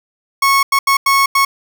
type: tone bursts at uneven times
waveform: 30% pulse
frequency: 1100 Hz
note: C#6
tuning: 14 cents flat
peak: -7 dBFS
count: 5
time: 0.42-0.63 / 0.72-0.79 / 0.87-0.97 / 1.06-1.26 / 1.35-1.45 s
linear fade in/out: 5 ms
effects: none

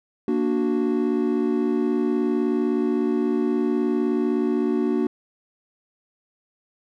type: chord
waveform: triangle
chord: Bb augmented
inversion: none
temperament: equal with one note detuned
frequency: 234.3 / 293.7 / 370 Hz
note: Bb3 / D4 / F#4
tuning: +9 / 0 / 0 cents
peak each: -22 dBFS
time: 0.28-5.07 s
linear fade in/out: 2 ms
effects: none

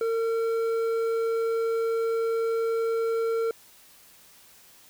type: tone with hard clipping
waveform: triangle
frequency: 455.1 Hz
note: A#4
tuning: 42 cents flat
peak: -25 dBFS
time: 0.01-3.51 s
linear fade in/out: 2 ms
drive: 10 dB
effects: white hiss -54 dBFS RMS until 4.89 s

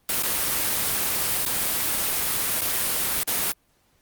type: noise with dropouts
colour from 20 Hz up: white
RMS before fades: -24 dBFS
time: 0.09-3.52 s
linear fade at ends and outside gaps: 2 ms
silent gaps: 0.225-0.233 / 1.452-1.461 / 2.609-2.617 / 3.233-3.275 s
effects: pink hiss -65 dBFS RMS until 4.01 s + Opus 32 kbps

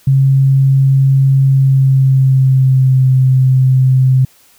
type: tone with pitch glide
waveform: sine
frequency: 135.3 to 130.39 Hz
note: C#3 to C3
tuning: -42 to -6 cents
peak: -6 dBFS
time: 0.07-4.25 s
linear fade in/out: 5 ms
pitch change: -64 cents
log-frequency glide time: 1.46-3.09 s
effects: white hiss -48 dBFS RMS until 4.58 s

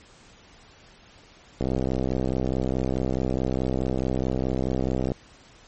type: click train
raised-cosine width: 2 ms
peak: -12 dBFS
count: 228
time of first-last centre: 1.61-5.119 s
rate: 64.7 Hz
effects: pink hiss -52 dBFS RMS until 5.67 s + MP3 32 kbps

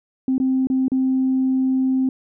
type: tone with dropouts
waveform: sine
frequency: 261.6 Hz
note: C4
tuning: in tune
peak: -15 dBFS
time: 0.28-2.09 s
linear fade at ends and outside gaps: 2 ms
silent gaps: 0.381-0.4 / 0.671-0.7 / 0.882-0.918 s
effects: tanh soft clip ceiling -11 dBFS

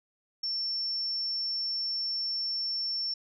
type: tone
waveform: sine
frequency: 5420 Hz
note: E8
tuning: 47 cents sharp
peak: -29 dBFS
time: 0.43-3.14 s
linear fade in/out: 5 ms
effects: none

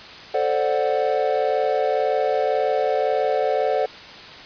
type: chord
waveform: triangle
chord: D dominant seventh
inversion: second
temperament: equal with one note detuned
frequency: 440 / 525.4 / 587.3 / 740 Hz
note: A4 / C5 / D5 / F#5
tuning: 0 / +7 / 0 / 0 cents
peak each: -22 dBFS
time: 0.34-3.86 s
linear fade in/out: 5 ms
effects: white hiss -39 dBFS RMS until 4.45 s + resampled to 11025 Hz

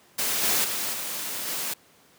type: noise with level steps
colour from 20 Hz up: white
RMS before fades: -26 / -23 / -29 / -32 / -30 dBFS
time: 0.18-1.74 s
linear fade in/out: 10 ms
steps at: 0.43 / 0.64 / 0.93 / 1.47 s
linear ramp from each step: 5 ms
effects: pink hiss -57 dBFS RMS until 2.18 s + high-pass 150 Hz 12 dB/octave

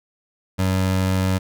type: tone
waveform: 25% pulse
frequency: 94 Hz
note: F#2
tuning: 28 cents sharp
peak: -14 dBFS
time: 0.58-1.39 s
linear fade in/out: 20 ms
effects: none

